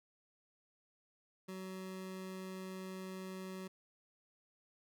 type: tone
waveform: 25% pulse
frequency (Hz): 187.8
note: F#3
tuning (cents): +26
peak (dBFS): -40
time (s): 1.48-3.68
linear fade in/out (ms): 10
effects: none